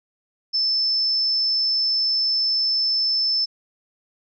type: tone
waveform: sine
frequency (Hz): 5274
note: E8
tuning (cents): 0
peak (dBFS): -18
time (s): 0.53-3.46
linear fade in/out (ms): 20
effects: none